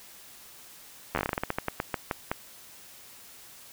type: slowing click train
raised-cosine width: 0.5 ms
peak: -12 dBFS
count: 18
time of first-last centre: 1.15-2.315 s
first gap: 11 ms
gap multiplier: 1.2
effects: white hiss -50 dBFS RMS until 3.72 s